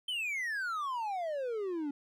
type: exponential sweep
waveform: triangle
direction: down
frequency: 3136 to 277.2 Hz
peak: -31 dBFS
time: 0.08-1.91 s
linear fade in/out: 5 ms
effects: none